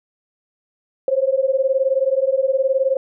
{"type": "beating tone pair", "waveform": "sine", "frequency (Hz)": [523.3, 542.3], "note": ["C5", "C#5"], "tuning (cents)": [0, -38], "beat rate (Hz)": 19, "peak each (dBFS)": -18, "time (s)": [1.08, 2.97], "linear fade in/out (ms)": 2, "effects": []}